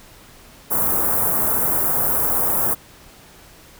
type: band-stop noise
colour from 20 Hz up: white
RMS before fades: -19 dBFS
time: 0.7-2.75 s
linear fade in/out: 20 ms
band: 1300 to 11000 Hz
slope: 24 dB/octave
effects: pink hiss -46 dBFS RMS until 3.79 s